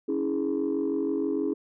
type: chord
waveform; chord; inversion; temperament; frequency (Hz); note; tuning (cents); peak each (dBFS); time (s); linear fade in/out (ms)
sine; C# minor; none; equal with one note detuned; 277.2 / 323.6 / 415.3; C#4 / E4 / G#4; 0 / -32 / 0; -28; 0.08-1.54; 10
effects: tanh soft clip ceiling -19 dBFS